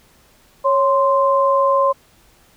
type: tone pair together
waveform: sine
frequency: 552 / 1043.1 Hz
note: C#5 / C6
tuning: -7 / -6 cents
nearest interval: major seventh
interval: 1101 cents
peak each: -15 dBFS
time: 0.64-1.93 s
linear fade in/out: 20 ms
effects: pink hiss -53 dBFS RMS until 2.56 s